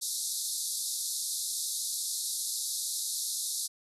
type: band-pass noise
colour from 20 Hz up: white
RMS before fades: -34 dBFS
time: 0.01-3.68 s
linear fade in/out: 20 ms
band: 3700 to 12000 Hz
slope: 96 dB/octave
effects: none